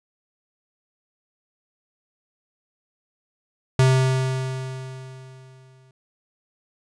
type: tone with exponential decay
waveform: square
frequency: 130.81 Hz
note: C3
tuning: in tune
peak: -13 dBFS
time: 3.79-5.91 s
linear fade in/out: 2 ms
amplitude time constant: 460 ms
effects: resampled to 22050 Hz